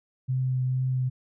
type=tone with vibrato; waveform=sine; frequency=128.8 Hz; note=C3; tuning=27 cents flat; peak=-23 dBFS; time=0.28-1.1 s; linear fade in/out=20 ms; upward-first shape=triangle; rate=2.2 Hz; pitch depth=14 cents each way; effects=none